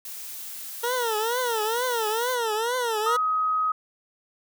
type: noise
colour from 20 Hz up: blue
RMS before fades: -37 dBFS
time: 0.05-2.35 s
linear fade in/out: 2 ms
type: tone with vibrato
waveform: 20% pulse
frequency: 464.3 Hz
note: A#4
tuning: 7 cents flat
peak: -19 dBFS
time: 0.83-3.17 s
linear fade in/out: 10 ms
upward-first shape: triangle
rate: 2.2 Hz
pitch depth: 180 cents each way
type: tone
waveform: sine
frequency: 1262 Hz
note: D#6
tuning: 24 cents sharp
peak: -21 dBFS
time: 3.06-3.72 s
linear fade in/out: 5 ms
effects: none